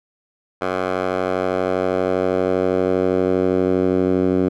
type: tone with band-pass filter sweep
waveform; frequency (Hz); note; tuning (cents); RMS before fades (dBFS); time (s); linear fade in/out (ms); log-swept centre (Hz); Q
10% pulse; 92.5; F#2; 0; -19; 0.61-4.49; 10; 920 to 300; 1.3
effects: none